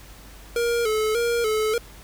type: tone with vibrato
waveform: square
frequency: 451.4 Hz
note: A4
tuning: 44 cents sharp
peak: -21 dBFS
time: 0.56-1.78 s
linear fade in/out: 2 ms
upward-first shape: square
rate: 1.7 Hz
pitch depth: 74 cents each way
effects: added 50 Hz sine -45 dBFS peak until 2.03 s + pink hiss -47 dBFS RMS until 2.03 s